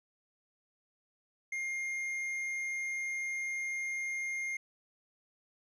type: tone with tanh clipping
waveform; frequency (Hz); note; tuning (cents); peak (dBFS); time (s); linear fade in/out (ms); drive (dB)
sine; 2122; C7; +24; -35; 1.52-4.57; 5; 7
effects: none

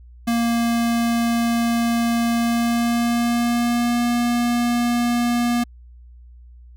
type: tone with pitch glide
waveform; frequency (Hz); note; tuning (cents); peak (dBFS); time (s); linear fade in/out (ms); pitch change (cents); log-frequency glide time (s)
square; 233.6 to 239.2; A#3 to A#3; +4 to +45; -18; 0.27-5.64; 10; +41; 2.37-4.02
effects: added 60 Hz sine -41 dBFS peak until 6.76 s

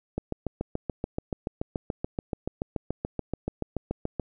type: click train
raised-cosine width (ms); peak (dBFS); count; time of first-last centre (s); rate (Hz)
2; -15; 29; 0.18-4.197; 6.97
effects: none

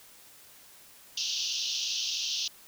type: band-pass noise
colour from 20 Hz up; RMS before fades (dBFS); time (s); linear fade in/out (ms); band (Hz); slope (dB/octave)
white; -32; 1.17-2.48; 5; 2700 to 6200; 96
effects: white hiss -54 dBFS RMS until 2.67 s

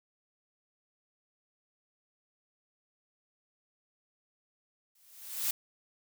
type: noise with exponential growth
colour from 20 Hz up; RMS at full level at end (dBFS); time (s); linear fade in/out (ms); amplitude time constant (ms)
blue; -28; 4.95-5.51; 5; 120
effects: none

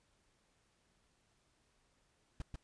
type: noise with echo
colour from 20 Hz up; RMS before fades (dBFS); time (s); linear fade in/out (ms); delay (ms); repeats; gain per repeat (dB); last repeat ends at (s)
brown; -40; 2.4-2.42; 2; 140; 1; -2; 2.56
effects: pink hiss -75 dBFS RMS until 2.63 s + resampled to 22050 Hz

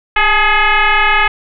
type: tone with frequency modulation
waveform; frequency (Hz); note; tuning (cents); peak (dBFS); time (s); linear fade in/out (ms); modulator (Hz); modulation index
sine; 440.2; A4; +1; -8; 0.16-1.28; 5; 423; 5.5
effects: none

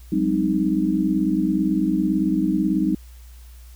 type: chord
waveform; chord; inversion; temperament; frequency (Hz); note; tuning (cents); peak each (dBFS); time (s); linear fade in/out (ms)
sine; Ab dominant seventh; third; equal with one note detuned; 185 / 203.1 / 261.6 / 311.1; Gb3 / Ab3 / C4 / Eb4; 0 / -38 / 0 / 0; -24 / -24 / -25 / -21; 0.12-2.95; 5
effects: added 60 Hz sine -40 dBFS peak until 3.75 s + white hiss -54 dBFS RMS until 3.75 s

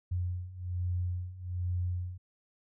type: beating tone pair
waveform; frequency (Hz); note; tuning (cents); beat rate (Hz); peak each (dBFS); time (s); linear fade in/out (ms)
sine; 88.7 / 89.9; F2 / F#2; +27 / -49; 1.2; -36 / -33; 0.11-2.18; 10
effects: none

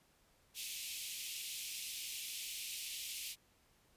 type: high-pass noise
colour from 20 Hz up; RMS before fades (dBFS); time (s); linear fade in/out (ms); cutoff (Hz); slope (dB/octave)
pink; -44; 0.54-3.36; 50; 2400; 48
effects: pink hiss -71 dBFS RMS until 3.96 s + resampled to 32000 Hz

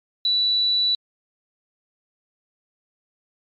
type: tone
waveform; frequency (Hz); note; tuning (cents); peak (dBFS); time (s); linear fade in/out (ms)
sine; 3951; B7; 0; -17; 0.25-0.95; 2
effects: MP3 32 kbps

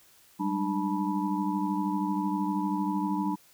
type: tone cluster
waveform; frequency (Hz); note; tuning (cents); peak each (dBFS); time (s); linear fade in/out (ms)
sine; 192.4 / 205.2 / 298.5 / 871 / 977; G3 / G#3 / D4 / A5 / B5; -32 / -21 / +28 / -18 / -19; -31 / -36 / -30 / -36 / -34; 0.39-3.36; 20
effects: white hiss -59 dBFS RMS until 3.53 s

